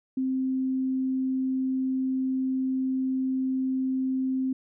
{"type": "tone", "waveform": "sine", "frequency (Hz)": 261.6, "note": "C4", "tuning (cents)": 0, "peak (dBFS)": -24, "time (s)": [0.17, 4.53], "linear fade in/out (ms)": 5, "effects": []}